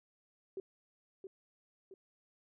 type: tone with echo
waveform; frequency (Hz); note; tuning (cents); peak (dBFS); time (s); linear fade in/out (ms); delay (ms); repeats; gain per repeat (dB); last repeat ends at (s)
sine; 383.4; G4; -38; -38; 0.57-0.6; 2; 670; 2; -6; 1.94
effects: none